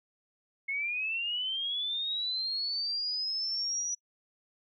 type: linear sweep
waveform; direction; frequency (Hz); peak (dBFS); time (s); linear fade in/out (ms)
sine; up; 2162 to 5880; -30; 0.68-3.95; 10
effects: noise-tail reverb RT60 0.1 s tail -24 dB re dry